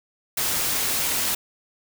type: noise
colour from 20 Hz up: white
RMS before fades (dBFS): -24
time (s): 0.37-1.35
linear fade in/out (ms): 5
effects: none